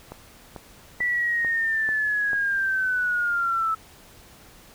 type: click train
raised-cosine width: 1 ms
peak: -22 dBFS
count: 6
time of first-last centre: 0.12-2.332 s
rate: 2.26 Hz
type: linear sweep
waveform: sine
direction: down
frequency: 1969 to 1305 Hz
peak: -21 dBFS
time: 1-3.75 s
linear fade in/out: 10 ms
effects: pink hiss -50 dBFS RMS until 4.74 s